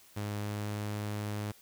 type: tone with pitch glide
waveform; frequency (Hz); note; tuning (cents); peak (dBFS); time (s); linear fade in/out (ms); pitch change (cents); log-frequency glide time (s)
sawtooth; 103.7 to 104.48; G#2 to G#2; -2 to +11; -30; 0.16-1.52; 10; +13; 0.4-0.66
effects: white hiss -59 dBFS RMS until 1.61 s